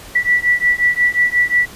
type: beating tone pair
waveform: sine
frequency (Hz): 1954 / 1959.6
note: B6 / B6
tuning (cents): -19 / -14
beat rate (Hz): 5.6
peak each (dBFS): -15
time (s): 0.15-1.66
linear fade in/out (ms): 10
effects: pink hiss -37 dBFS RMS until 1.75 s + resampled to 32000 Hz